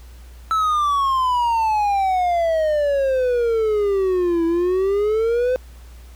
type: exponential two-way sweep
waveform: triangle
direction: down then up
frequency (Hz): 1322 to 329.6 to 514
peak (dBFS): -14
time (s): 0.51-5.56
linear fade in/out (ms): 0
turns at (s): 4.45
effects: added 60 Hz sine -38 dBFS peak until 6.15 s + pink hiss -51 dBFS RMS until 6.15 s